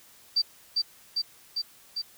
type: tone with echo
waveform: sine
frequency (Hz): 4660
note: D8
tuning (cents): -14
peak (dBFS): -20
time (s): 0.36-0.42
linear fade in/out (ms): 10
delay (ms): 400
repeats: 4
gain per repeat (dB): -2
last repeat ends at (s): 2.02
effects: white hiss -55 dBFS RMS until 2.17 s